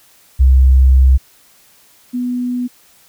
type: tone pair in turn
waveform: sine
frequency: 65.41 / 247 Hz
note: C2 / B3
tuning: 0 / 0 cents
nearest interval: octave + major seventh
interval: 2300 cents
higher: second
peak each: -5 / -16 dBFS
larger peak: first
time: 0.39-1.18 / 2.13-2.68 s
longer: first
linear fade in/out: 20 ms
effects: white hiss -49 dBFS RMS until 3.08 s